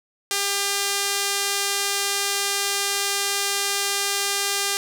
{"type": "tone with band-pass filter", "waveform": "sawtooth", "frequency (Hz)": 399.7, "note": "G4", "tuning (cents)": 34, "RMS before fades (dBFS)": -24, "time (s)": [0.31, 4.77], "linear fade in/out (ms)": 0, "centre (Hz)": 7300, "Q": 0.64, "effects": []}